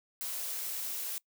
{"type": "noise with high-pass filter sweep", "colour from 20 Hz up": "blue", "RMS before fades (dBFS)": -37, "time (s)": [0.21, 1.18], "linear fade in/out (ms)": 0, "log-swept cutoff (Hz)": [600, 350], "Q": 2.2, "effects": ["noise-tail reverb RT60 0.1 s tail -23 dB re dry"]}